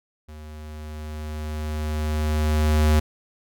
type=tone with level ramp; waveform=square; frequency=76.5 Hz; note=D#2; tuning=29 cents flat; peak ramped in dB=-39 to -15 dBFS; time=0.28-3 s; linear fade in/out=10 ms; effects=none